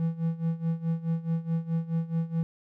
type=tone with tremolo; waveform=triangle; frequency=164.81 Hz; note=E3; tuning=in tune; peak=-21 dBFS; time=0-2.43 s; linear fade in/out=0 ms; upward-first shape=sine; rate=4.7 Hz; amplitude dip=85%; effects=none